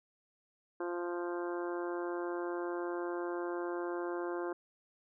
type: harmonic tone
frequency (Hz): 174.6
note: F3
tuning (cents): 0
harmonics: 2 / 3 / 4 / 5 / 6 / 7 / 8 / 9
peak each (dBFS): -36 / -43 / -46 / -48 / -46 / -52 / -50 / -50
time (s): 0.8-4.53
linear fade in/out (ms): 5
effects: none